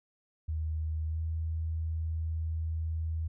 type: tone with pitch glide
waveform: sine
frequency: 78.7 to 80.54 Hz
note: D#2 to E2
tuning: +20 to -40 cents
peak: -30 dBFS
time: 0.48-3.28 s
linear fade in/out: 10 ms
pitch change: +40 cents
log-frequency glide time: 1.07-1.2 s
effects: none